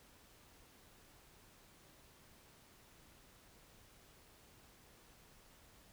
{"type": "silence", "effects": ["pink hiss -64 dBFS RMS until 5.92 s"]}